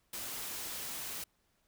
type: noise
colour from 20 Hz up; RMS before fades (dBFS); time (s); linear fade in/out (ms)
white; -41; 0.13-1.24; 5
effects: pink hiss -75 dBFS RMS until 1.67 s